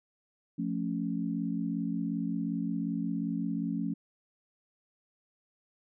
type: chord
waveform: sine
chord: F augmented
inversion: none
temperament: equal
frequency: 174.61 / 220 / 277.2 Hz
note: F3 / A3 / C#4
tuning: 0 / 0 / 0 cents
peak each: -34 dBFS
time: 0.58-3.94 s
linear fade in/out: 10 ms
effects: none